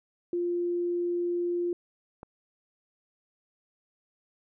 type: tone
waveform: sine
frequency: 349.2 Hz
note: F4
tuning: in tune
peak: -26 dBFS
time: 0.33-1.73 s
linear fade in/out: 2 ms
type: click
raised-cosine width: 1 ms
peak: -28 dBFS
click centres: 2.231 s
effects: none